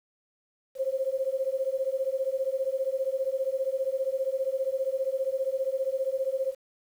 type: beating tone pair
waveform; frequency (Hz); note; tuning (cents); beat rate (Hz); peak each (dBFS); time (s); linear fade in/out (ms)
sine; 523.3 / 538.3; C5 / C5; 0 / +49; 15; -29; 0.75-6.55; 50
effects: 9-bit